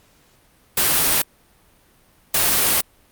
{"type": "noise bursts at uneven times", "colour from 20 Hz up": "white", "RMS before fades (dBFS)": -17, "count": 2, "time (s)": [[0.77, 1.22], [2.34, 2.81]], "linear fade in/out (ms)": 5, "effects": ["pink hiss -56 dBFS RMS until 3.11 s", "Opus 48 kbps"]}